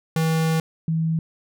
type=tone pair in turn; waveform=square / sine; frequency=161.1 / 161.86 Hz; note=E3 / E3; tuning=-39 / -31 cents; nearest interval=unison; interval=8 cents; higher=second; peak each=-19 dBFS; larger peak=neither; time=0.16-0.6 / 0.88-1.19 s; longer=first; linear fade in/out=2 ms; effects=none